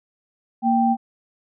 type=tone pair together; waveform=sine; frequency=233.1 / 784 Hz; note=A#3 / G5; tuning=0 / 0 cents; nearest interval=octave + major sixth; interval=2100 cents; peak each=-18 dBFS; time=0.62-0.97 s; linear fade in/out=50 ms; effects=none